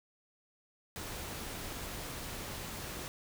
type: noise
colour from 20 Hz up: pink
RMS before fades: -42 dBFS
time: 0.96-3.08 s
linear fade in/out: 0 ms
effects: none